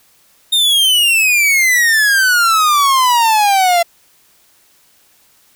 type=exponential sweep; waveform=45% pulse; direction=down; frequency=3700 to 677 Hz; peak=-9 dBFS; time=0.52-3.83 s; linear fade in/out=10 ms; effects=white hiss -52 dBFS RMS until 5.55 s